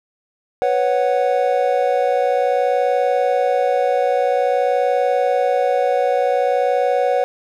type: chord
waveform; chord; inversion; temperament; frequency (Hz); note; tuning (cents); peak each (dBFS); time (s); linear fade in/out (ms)
triangle; B suspended second; none; equal; 493.9 / 554.4 / 740; B4 / C#5 / F#5; 0 / 0 / 0; -17; 0.62-7.24; 0
effects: none